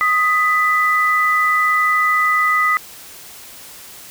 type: tone pair together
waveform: sine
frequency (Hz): 1247.1 / 1986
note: D#6 / B6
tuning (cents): +4 / +9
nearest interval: minor sixth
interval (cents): 805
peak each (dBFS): -15 / -16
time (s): 0.01-2.77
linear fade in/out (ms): 0
effects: white hiss -38 dBFS RMS until 4.1 s